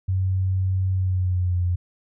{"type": "tone with pitch glide", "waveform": "sine", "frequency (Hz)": [94.1, 88.82], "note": ["F#2", "F2"], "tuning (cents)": [30, 30], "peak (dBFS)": -19, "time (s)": [0.08, 1.76], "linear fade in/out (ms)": 10, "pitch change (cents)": -100, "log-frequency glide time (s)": [0.93, 1.61], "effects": []}